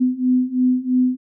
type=beating tone pair; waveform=sine; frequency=251.3 / 254.3 Hz; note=B3 / C4; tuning=+30 / -49 cents; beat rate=3 Hz; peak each=-19 / -17 dBFS; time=0-1.17 s; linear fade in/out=20 ms; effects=none